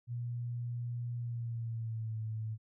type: tone with pitch glide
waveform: sine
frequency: 120 to 110.04 Hz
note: B2 to A2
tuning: -49 to +1 cents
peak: -35 dBFS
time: 0.07-2.58 s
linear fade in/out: 50 ms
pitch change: -150 cents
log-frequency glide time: 1.16-2.19 s
effects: none